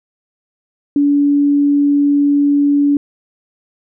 sine tone, 286.5 Hz, D4, 43 cents flat, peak -9 dBFS, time 0.96-2.97 s, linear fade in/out 2 ms, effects none

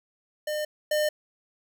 square tone pair in turn, 605 / 605 Hz, D#5 / D#5, -49 / -49 cents, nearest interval unison, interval 0 cents, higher neither, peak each -28 / -23 dBFS, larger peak second, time 0.47-0.65 / 0.91-1.09 s, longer neither, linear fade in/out 5 ms, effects none

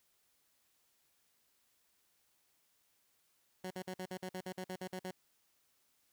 15% pulse tone bursts, 185 Hz, F#3, in tune, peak -34 dBFS, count 13, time 3.64-5.11 s, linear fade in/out 5 ms, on 66 ms, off 51 ms, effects white hiss -75 dBFS RMS until 6.12 s

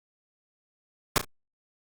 pink noise with echo, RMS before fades -21 dBFS, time 1.16-1.18 s, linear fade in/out 0 ms, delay 33 ms, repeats 2, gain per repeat -11 dB, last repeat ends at 1.246 s, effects Opus 48 kbps

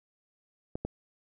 clicks, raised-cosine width 2 ms, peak -21 / -19 dBFS, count 2, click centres 0.755 / 0.85 s, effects none

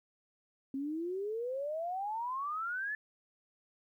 sine exponential sweep, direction up, 264.5 to 1760 Hz, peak -34 dBFS, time 0.74-2.95 s, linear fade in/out 2 ms, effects 12-bit

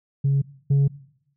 sine tone pair in turn, 138.59 / 139.63 Hz, C#3 / C#3, 0 / +13 cents, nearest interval unison, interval 13 cents, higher second, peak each -15 / -12 dBFS, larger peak second, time 0.24-0.42 / 0.7-0.88 s, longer neither, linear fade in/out 10 ms, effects noise-tail reverb RT60 0.8 s tail -22 dB re dry + tanh soft clip ceiling -14 dBFS

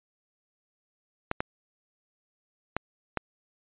clicks, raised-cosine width 0.5 ms, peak -12 dBFS, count 4, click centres 1.314 / 1.405 / 2.766 / 3.173 s, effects resampled to 8000 Hz

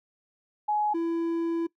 sine / triangle tone pair in turn, 841 / 333.8 Hz, G#5 / E4, +22 / +22 cents, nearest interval octave + major third, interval 1600 cents, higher first, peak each -23 dBFS, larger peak neither, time 0.68-0.94 / 0.94-1.67 s, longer second, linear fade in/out 10 ms, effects noise-tail reverb RT60 0.1 s tail -20 dB re dry

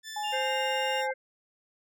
15% pulse tone with pitch glide, 1760 to 1839 Hz, A6 to A#6, 0 to -24 cents, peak -32 dBFS, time 0.03-1.08 s, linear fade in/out 50 ms, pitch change +76 cents, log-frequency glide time 0.26-0.5 s
sine tone, 840 Hz, G#5, 19 cents sharp, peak -31 dBFS, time 0.16-1.11 s, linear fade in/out 5 ms
sine tone with vibrato, 2805 Hz, F7, 7 cents sharp, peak -33 dBFS, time 0.23-1.02 s, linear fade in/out 20 ms, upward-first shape sine, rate 19 Hz, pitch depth 10 cents each way
harmonic tone, 523.3 Hz, C5, in tune, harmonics 1 / 3 / 4, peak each -31 / -36 / -37 dBFS, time 0.32-1.14 s, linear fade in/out 20 ms
effects none

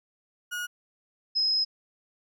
35% pulse / sine tone pair in turn, 1447 / 5112 Hz, F#6 / D#8, -39 / +46 cents, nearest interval octave + minor seventh, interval 2185 cents, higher second, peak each -29 / -22 dBFS, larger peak second, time 0.51-0.67 / 1.35-1.65 s, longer second, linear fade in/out 20 ms, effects none

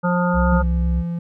harmonic tone, 177.3 Hz, F3, 26 cents sharp, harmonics 1 / 3 / 5 / 7 / 8, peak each -18 / -23 / -25 / -26 / -27 dBFS, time 0.03-0.63 s, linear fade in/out 20 ms
sine tone with vibrato, 65.2 Hz, C2, 5 cents flat, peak -17 dBFS, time 0.33-1.04 s, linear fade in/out 50 ms, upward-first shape sine, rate 7.8 Hz, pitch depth 49 cents each way
triangle tone, 170.7 Hz, F3, 39 cents flat, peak -20 dBFS, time 0.52-1.19 s, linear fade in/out 5 ms
effects none

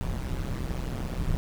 brown noise with amplitude modulation, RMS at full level -26 dBFS, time 0.01-1.37 s, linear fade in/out 0 ms, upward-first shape sine, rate 128 Hz, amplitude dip 95%, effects none

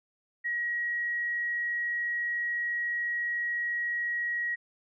sine tone, 1903 Hz, A#6, 35 cents sharp, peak -28 dBFS, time 0.44-4.56 s, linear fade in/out 20 ms, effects none

